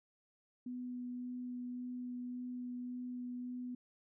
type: tone with vibrato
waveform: sine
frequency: 247.6 Hz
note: B3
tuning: 5 cents sharp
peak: -40 dBFS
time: 0.66-3.75 s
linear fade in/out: 5 ms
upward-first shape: sine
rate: 1.8 Hz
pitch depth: 8 cents each way
effects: none